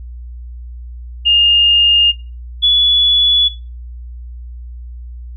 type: tone pair in turn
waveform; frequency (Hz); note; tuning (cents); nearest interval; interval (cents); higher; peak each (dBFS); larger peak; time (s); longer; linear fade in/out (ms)
sine; 2828 / 3418; F7 / G#7; +21 / +49; minor third; 328; second; -8; neither; 1.25-2.12 / 2.62-3.49; neither; 20
effects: noise-tail reverb RT60 0.3 s tail -17 dB re dry + added 60 Hz sine -27 dBFS peak until 5.36 s